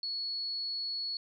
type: tone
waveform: sine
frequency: 4380 Hz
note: C#8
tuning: 22 cents flat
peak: -33 dBFS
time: 0.03-1.17 s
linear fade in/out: 2 ms
effects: none